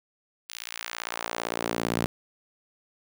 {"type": "tone with high-pass filter sweep", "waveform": "sawtooth", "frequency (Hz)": 57.7, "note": "A#1", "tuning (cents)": -17, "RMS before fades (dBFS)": -32, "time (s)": [0.49, 2.06], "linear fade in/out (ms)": 0, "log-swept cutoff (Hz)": [3400, 160], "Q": 0.89, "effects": []}